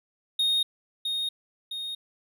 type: tone with echo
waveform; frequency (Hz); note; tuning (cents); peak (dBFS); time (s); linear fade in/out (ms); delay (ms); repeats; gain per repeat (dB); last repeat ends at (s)
triangle; 3713; A#7; -8; -20; 0.39-0.63; 5; 660; 2; -5; 1.95
effects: none